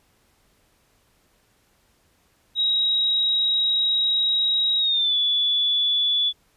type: tone with pitch glide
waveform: sine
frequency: 3817 to 3440 Hz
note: A#7 to A7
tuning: +40 to -40 cents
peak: -18 dBFS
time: 2.55-6.33 s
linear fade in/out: 50 ms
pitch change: -180 cents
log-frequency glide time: 4.78-5.16 s
effects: pink hiss -63 dBFS RMS until 6.56 s + resampled to 32000 Hz